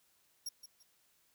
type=tone with echo; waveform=sawtooth; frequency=5588 Hz; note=F8; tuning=in tune; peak=-35 dBFS; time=0.46-0.49 s; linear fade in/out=5 ms; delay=170 ms; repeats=2; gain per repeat=-11 dB; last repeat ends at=0.83 s; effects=white hiss -72 dBFS RMS until 1.34 s